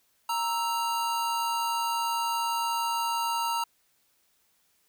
square tone pair together, 932.3 / 1318.5 Hz, A#5 / E6, 0 / 0 cents, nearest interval tritone, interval 600 cents, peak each -28 / -34 dBFS, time 0.29-3.64 s, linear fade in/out 5 ms, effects white hiss -69 dBFS RMS until 4.88 s

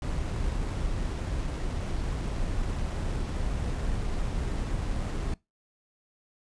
brown noise with sample-and-hold, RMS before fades -30 dBFS, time 0.02-5.34 s, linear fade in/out 2 ms, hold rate 8820 Hz, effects noise-tail reverb RT60 0.2 s tail -22 dB re dry + resampled to 22050 Hz

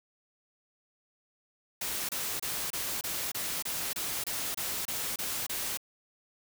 white noise bursts, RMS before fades -34 dBFS, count 13, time 1.81-5.774 s, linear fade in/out 5 ms, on 280 ms, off 27 ms, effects none

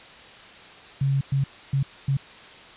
sine tone bursts at uneven times, 137.1 Hz, C#3, 19 cents flat, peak -19 dBFS, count 4, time 1.01-1.21 / 1.32-1.44 / 1.73-1.83 / 2.08-2.17 s, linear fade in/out 5 ms, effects white hiss -45 dBFS RMS until 2.76 s + resampled to 8000 Hz

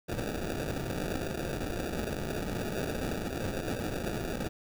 blue noise with sample-and-hold, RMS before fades -34 dBFS, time 0.08-4.49 s, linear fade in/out 20 ms, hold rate 1050 Hz, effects none

